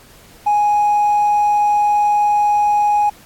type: tone with hard clipping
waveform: triangle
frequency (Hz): 830.6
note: G#5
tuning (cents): 0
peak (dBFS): -11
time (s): 0.46-3.1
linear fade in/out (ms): 10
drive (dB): 2
effects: pink hiss -45 dBFS RMS until 3.25 s + AAC 64 kbps